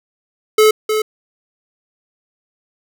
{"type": "tone with echo", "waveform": "square", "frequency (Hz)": 431.4, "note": "A4", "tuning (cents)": -34, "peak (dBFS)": -8, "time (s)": [0.58, 0.71], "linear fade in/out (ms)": 5, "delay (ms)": 310, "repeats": 1, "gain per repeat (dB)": -7, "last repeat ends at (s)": 1.02, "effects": []}